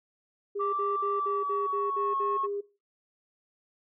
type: tone bursts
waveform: sine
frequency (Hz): 405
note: G#4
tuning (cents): -43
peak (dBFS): -30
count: 9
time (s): 0.55-2.61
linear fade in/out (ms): 10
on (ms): 180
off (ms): 55
type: tone with pitch glide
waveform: sine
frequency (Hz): 1170 to 1091.6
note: D6 to C#6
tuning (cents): -7 to -27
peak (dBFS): -27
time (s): 0.59-2.47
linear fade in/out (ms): 20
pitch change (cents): -120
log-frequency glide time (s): 1.13-2.17
effects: noise-tail reverb RT60 0.3 s tail -19 dB re dry + tanh soft clip ceiling -18 dBFS